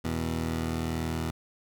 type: tone pair together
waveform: 15% pulse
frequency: 81 / 121.36 Hz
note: E2 / B2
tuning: -30 / -30 cents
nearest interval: perfect fifth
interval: 700 cents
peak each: -24 / -29 dBFS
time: 0.04-1.31 s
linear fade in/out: 10 ms
effects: none